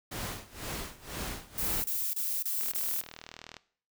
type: noise with tremolo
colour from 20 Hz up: pink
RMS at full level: -36 dBFS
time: 0.11-1.83 s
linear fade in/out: 10 ms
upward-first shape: sine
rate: 2 Hz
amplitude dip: 90%
type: noise bursts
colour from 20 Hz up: violet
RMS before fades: -32 dBFS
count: 5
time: 1.58-3.008 s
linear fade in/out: 0 ms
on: 260 ms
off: 32 ms
type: click train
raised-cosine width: 0.2 ms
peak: -25 dBFS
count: 39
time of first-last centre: 2.61-3.567 s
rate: 39.7 Hz
effects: noise-tail reverb RT60 0.5 s tail -18 dB re dry